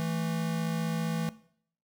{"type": "tone pair together", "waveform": "square", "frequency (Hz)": [164.81, 220], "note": ["E3", "A3"], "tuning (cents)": [0, 0], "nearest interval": "perfect fourth", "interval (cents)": 500, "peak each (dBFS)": [-31, -36], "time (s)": [0, 1.29], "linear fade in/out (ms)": 0, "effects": ["noise-tail reverb RT60 0.6 s tail -18 dB re dry"]}